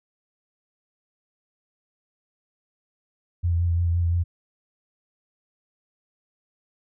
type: tone with vibrato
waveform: sine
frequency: 85.7 Hz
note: F2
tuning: 32 cents flat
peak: -19 dBFS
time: 3.43-4.24 s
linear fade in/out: 20 ms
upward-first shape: sine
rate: 5.8 Hz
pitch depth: 28 cents each way
effects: none